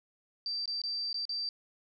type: tone with dropouts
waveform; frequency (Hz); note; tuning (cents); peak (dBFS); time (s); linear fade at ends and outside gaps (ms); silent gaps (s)
sine; 4674; D8; -9; -32; 0.46-1.49; 1; 0.657-0.677 / 0.817-0.837 / 1.129-1.143 / 1.253-1.293
effects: none